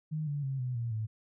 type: tone with pitch steps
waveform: sine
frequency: 154.9 / 144.53 / 134.85 / 125.82 / 117.39 / 109.53 Hz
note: D#3 / D3 / C#3 / B2 / A#2 / A2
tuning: -7 / -27 / -47 / +33 / +13 / -7 cents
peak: -31 dBFS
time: 0.11-1.07 s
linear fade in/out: 20 ms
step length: 160 ms
effects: none